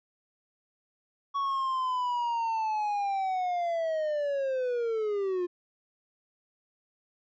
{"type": "linear sweep", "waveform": "triangle", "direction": "down", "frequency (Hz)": [1121, 349.1], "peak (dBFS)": -25, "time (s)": [1.34, 5.47], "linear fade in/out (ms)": 20, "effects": ["resampled to 16000 Hz"]}